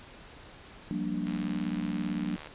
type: chord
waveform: sine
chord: G minor seventh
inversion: third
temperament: equal with one note detuned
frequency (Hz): 177.77 / 196 / 233.1 / 293.7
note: F3 / G3 / Bb3 / D4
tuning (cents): +31 / 0 / 0 / 0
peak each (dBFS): -35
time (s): 0.91-2.36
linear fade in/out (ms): 0
type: click train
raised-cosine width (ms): 0.3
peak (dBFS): -27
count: 92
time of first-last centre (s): 1.27-2.472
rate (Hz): 75.7
effects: pink hiss -50 dBFS RMS until 2.54 s + resampled to 8000 Hz